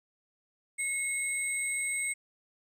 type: tone pair together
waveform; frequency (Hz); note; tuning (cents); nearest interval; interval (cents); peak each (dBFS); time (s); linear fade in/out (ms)
sine; 2179 / 8227; C#7 / C9; -30 / -30; octave + major seventh; 2300; -30 / -31; 0.78-2.14; 20
effects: tanh soft clip ceiling -26 dBFS + 11-bit